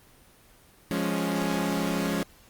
sawtooth chord, Db major, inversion first, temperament equal, 174.61 / 207.7 / 277.2 Hz, F3 / Ab3 / Db4, 0 / 0 / 0 cents, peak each -26 dBFS, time 0.91-2.23 s, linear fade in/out 0 ms, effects pink hiss -56 dBFS RMS until 2.49 s + Opus 24 kbps

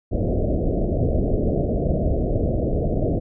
pink low-pass noise, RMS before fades -21 dBFS, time 0.11-3.2 s, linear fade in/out 20 ms, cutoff 680 Hz, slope 96 dB/octave, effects none

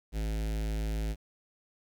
square tone with notch filter, 53.6 Hz, A1, 45 cents flat, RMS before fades -32 dBFS, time 0.12-1.16 s, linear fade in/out 50 ms, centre 1100 Hz, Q 1.3, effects 10-bit

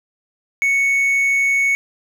triangle tone, 2217 Hz, C#7, in tune, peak -12 dBFS, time 0.62-1.75 s, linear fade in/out 0 ms, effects none

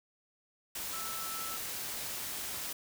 sine tone in noise, 1318.5 Hz, E6, in tune, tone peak -42 dBFS, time 0.93-1.57 s, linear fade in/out 5 ms, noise white, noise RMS -39 dBFS, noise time 0.75-2.73 s, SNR -6 dB, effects none

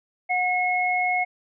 sine tone pair together, 728.1 / 2173 Hz, F#5 / C#7, -28 / -35 cents, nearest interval octave + perfect fifth, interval 1893 cents, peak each -23 dBFS, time 0.29-1.25 s, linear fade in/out 20 ms, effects none

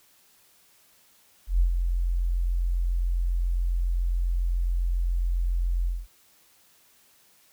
sine tone with ADSR envelope, 43.65 Hz, F1, in tune, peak -16 dBFS, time 1.47-6.07 s, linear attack 130 ms, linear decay 99 ms, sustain -6 dB, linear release 210 ms, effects white hiss -60 dBFS RMS until 7.52 s

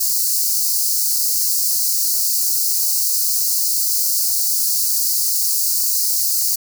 white high-pass noise, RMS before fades -18 dBFS, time 0-6.56 s, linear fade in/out 10 ms, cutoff 4300 Hz, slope 96 dB/octave, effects none

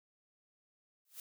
blue noise with exponential growth, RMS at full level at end -43 dBFS, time 1.05-1.2 s, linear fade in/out 2 ms, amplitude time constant 32 ms, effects none

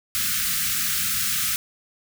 white band-stop noise, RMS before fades -24 dBFS, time 0.15-1.56 s, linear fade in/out 0 ms, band 240 to 1200 Hz, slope 96 dB/octave, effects none

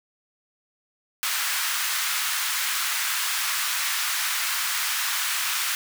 pink high-pass noise, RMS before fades -26 dBFS, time 1.23-5.75 s, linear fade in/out 0 ms, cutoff 1200 Hz, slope 24 dB/octave, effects none

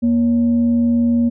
sine tone with frequency modulation, 236.5 Hz, A#3, 25 cents sharp, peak -12 dBFS, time 0.02-1.3 s, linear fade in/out 20 ms, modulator 321 Hz, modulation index 0.24, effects none

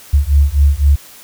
sine beating tone pair, 69.4 / 73.3 Hz, C#2 / D2, +3 / -3 cents, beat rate 3.9 Hz, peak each -11 dBFS, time 0.13-0.96 s, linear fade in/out 10 ms, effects white hiss -39 dBFS RMS until 1.23 s

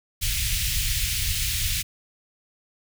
pink band-stop noise, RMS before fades -25 dBFS, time 0.21-1.83 s, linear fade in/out 20 ms, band 110 to 2300 Hz, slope 24 dB/octave, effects none

